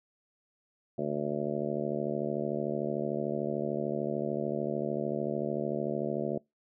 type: harmonic tone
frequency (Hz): 73.42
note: D2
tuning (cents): 0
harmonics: 2 / 3 / 4 / 5 / 6 / 7 / 8 / 9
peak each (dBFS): -39 / -36 / -41 / -35 / -40 / -39 / -37 / -38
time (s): 0.98-6.38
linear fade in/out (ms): 5
effects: noise-tail reverb RT60 0.2 s tail -25 dB re dry